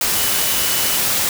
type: tone in noise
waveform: sine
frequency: 2961 Hz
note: F#7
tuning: 1 cent sharp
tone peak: -28 dBFS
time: 0.15-0.97 s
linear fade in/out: 2 ms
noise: white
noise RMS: -18 dBFS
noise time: 0.01-1.29 s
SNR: -13 dB
effects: none